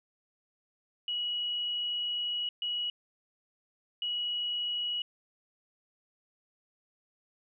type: tone bursts at uneven times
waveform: sine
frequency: 2917 Hz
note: F#7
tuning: 25 cents flat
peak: -30 dBFS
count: 3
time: 1.08-2.49 / 2.62-2.9 / 4.02-5.02 s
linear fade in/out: 2 ms
effects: none